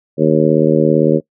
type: harmonic tone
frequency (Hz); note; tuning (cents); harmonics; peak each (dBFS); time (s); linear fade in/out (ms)
77.78; D#2; 0; 2 / 3 / 4 / 5 / 6 / 7; -16 / -16 / -16 / -16 / -16 / -16; 0.17-1.21; 50
effects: noise-tail reverb RT60 0.1 s tail -23 dB re dry